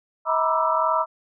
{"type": "tone cluster", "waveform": "sine", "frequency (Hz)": [640, 948, 990, 1184, 1324], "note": ["D#5", "A#5", "B5", "D6", "E6"], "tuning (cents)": [49, 29, 4, 14, 7], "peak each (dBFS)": -25, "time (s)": [0.25, 1.06], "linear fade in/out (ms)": 50, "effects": []}